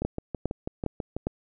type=two click trains; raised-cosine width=2 ms; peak=-13 / -17 dBFS; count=4 / 8; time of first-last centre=0.05-1.27 / 0.02-1.166 s; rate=2.46 / 6.11 Hz; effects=none